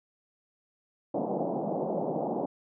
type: band-pass noise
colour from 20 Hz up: white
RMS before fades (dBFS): -31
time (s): 1.14-2.46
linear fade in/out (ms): 5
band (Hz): 150 to 790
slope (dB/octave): 48
effects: none